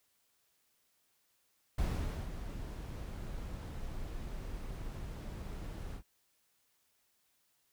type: noise with ADSR envelope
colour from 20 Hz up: brown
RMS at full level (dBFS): -32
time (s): 1.78-6.03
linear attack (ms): 6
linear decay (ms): 500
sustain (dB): -10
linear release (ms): 82
effects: white hiss -75 dBFS RMS until 7.72 s